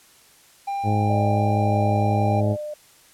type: tone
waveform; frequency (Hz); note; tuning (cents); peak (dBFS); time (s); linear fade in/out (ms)
triangle; 796; G5; +26; -22; 0.67-2.41; 10
type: harmonic tone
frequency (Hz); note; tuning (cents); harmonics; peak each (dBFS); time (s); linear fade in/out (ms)
105.3; G#2; +24; 1 / 2 / 3 / 4 / 5 / 6 / 7 / 8; -20 / -26 / -30 / -32 / -34 / -36 / -37 / -38; 0.83-2.57; 50
type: tone with tremolo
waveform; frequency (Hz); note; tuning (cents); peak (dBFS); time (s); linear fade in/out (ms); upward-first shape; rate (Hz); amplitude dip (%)
sine; 601; D5; +40; -25; 1.09-2.74; 5; sine; 1.7; 35
effects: white hiss -53 dBFS RMS until 3.13 s + low-pass 12000 Hz 12 dB/octave